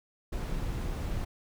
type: noise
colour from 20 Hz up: brown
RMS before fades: -33 dBFS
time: 0.32-1.25 s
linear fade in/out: 10 ms
effects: none